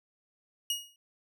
sawtooth tone with exponential decay, 2880 Hz, F#7, 47 cents flat, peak -23 dBFS, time 0.7-0.96 s, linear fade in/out 2 ms, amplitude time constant 55 ms, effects none

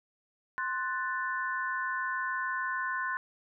sine chord, F# diminished, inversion second, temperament equal with one note detuned, 1046.5 / 1486.8 / 1760 Hz, C6 / F#6 / A6, 0 / +8 / 0 cents, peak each -34 / -34 / -36 dBFS, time 0.58-3.17 s, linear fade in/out 0 ms, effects none

